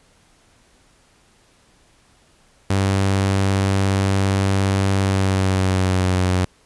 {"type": "tone with pitch glide", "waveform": "sawtooth", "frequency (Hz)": [97.3, 91.84], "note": ["G2", "F#2"], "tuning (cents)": [-12, -12], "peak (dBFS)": -12, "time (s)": [2.7, 6.45], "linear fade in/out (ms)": 5, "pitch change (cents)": -100, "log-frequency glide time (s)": [4.99, 6.19], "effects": ["pink hiss -56 dBFS RMS until 6.65 s", "resampled to 24000 Hz"]}